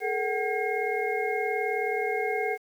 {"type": "tone cluster", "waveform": "sine", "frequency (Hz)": [421.8, 460.8, 754, 1615, 2149], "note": ["G#4", "A#4", "F#5", "G#6", "C7"], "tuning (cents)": [27, -20, 32, -49, 46], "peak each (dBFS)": [-30, -32, -31, -38, -32], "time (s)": [0, 2.58], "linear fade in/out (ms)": 50, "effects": ["9-bit"]}